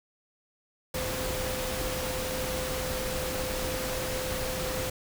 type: tone in noise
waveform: sine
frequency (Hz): 514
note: C5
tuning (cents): -31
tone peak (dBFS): -34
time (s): 0.94-4.9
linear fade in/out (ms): 5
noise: pink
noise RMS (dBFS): -33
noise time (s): 0.94-4.9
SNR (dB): -4
effects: none

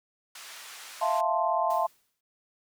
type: band-pass noise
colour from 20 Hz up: pink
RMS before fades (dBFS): -45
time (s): 0.35-1.21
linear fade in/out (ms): 5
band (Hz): 1300 to 12000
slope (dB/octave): 12
type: chord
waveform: sine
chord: F major seventh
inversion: third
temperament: equal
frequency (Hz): 659.3 / 698.5 / 880 / 1046.5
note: E5 / F5 / A5 / C6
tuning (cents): 0 / 0 / 0 / 0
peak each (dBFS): -29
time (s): 1.01-1.87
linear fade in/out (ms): 10
type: noise with exponential decay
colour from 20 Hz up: white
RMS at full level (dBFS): -45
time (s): 1.7-2.21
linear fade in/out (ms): 5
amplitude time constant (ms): 110
effects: none

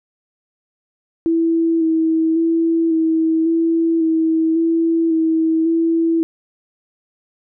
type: tone with vibrato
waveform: sine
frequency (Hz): 326.2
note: E4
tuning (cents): -18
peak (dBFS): -13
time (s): 1.26-6.23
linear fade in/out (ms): 0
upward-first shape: square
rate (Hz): 0.91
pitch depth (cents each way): 20
effects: none

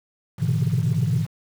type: tone cluster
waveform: sine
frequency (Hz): 106.3 / 122.8 / 130.6 / 150.6 / 167.6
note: G#2 / B2 / C3 / D3 / E3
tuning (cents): +41 / -9 / -3 / +44 / +29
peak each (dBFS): -24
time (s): 0.38-1.27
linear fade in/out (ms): 50
effects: tanh soft clip ceiling -13 dBFS + 7-bit

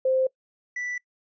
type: tone pair in turn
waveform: sine / triangle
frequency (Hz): 522 / 1970.8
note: C5 / B6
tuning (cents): -4 / -4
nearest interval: octave + major seventh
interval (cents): 2300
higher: second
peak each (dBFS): -19 / -27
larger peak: first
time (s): 0.05-0.27 / 0.76-0.98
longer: neither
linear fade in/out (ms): 5
effects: noise-tail reverb RT60 0.1 s tail -23 dB re dry + resampled to 16000 Hz

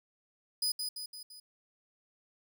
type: tone with echo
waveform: sawtooth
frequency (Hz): 4978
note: D#8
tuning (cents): 0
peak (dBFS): -26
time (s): 0.62-0.72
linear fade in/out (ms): 5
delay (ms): 170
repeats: 4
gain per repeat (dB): -5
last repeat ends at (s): 1.4
effects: none

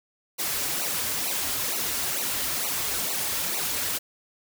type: noise with flanger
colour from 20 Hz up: white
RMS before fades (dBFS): -28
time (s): 0.38-3.99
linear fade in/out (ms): 20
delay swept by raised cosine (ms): 0.58 to 6.18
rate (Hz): 2.2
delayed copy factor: -1
effects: none

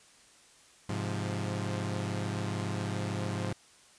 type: chord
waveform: sawtooth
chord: F minor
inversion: first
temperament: equal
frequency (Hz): 103.83 / 130.81 / 174.61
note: Ab2 / C3 / F3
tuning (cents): 0 / 0 / 0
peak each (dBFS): -30 / -35 / -33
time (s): 0.89-3.53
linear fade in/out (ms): 5
effects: white hiss -59 dBFS RMS until 3.98 s + resampled to 22050 Hz

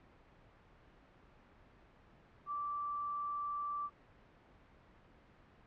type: tone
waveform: sine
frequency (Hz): 1167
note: D6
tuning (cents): -11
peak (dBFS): -36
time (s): 2.46-3.9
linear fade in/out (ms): 50
effects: pink hiss -63 dBFS RMS until 5.66 s + low-pass 2000 Hz 12 dB/octave

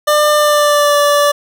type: tone with pitch glide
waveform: 25% pulse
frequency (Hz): 598 to 580.3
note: D5 to D5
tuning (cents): +31 to -21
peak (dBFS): -5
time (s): 0.07-1.32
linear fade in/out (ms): 10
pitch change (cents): -52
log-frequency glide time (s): 0.35-0.97
effects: none

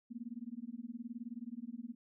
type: tone with tremolo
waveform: sine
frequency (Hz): 236.2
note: A#3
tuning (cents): +23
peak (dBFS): -38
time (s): 0.1-1.95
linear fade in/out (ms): 20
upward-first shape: sine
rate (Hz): 19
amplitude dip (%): 100
effects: none

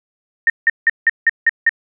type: tone bursts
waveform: sine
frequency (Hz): 1834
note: A#6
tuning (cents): -29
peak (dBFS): -8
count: 7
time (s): 0.47-1.693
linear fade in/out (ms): 2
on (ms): 29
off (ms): 170
effects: none

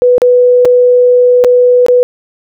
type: tone with dropouts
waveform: sine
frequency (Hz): 493.9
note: B4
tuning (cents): 0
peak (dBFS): -3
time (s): 0.02-2.03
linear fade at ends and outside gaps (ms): 0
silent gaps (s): 0.181-0.218 / 0.65-0.654 / 1.44-1.446 / 1.864-1.884
effects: none

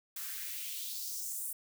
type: noise with high-pass filter sweep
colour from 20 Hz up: blue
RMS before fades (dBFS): -40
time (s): 0.16-1.53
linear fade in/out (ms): 5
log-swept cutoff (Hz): 1200 to 10000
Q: 2.3
effects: none

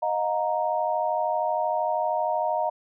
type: chord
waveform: sine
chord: Eb suspended second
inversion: none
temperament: equal with one note detuned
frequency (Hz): 622.3 / 715.2 / 932.3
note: Eb5 / F5 / Bb5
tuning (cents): 0 / +41 / 0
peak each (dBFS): -27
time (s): 0.02-2.7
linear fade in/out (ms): 10
effects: none

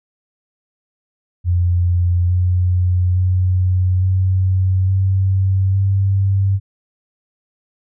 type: tone with pitch steps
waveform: sine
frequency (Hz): 88.2 / 90 / 91.84 / 93.71 / 95.63 / 97.58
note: F2 / F#2 / F#2 / F#2 / G2 / G2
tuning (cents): +18 / -47 / -12 / +23 / -42 / -7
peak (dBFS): -12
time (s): 1.44-6.6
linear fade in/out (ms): 50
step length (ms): 860
effects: none

